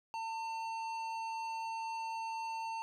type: tone with tanh clipping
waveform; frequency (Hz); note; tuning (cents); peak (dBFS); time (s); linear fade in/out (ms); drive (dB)
triangle; 901; A5; +41; -39; 0.14-2.82; 0; 17
effects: none